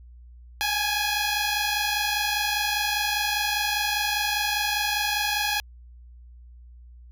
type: tone pair together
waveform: 10% pulse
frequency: 820 / 845 Hz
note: G#5 / G#5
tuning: -22 / +30 cents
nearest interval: minor second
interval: 52 cents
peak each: -18 dBFS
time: 0.61-5.6 s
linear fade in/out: 0 ms
effects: added 60 Hz sine -44 dBFS peak until 7.11 s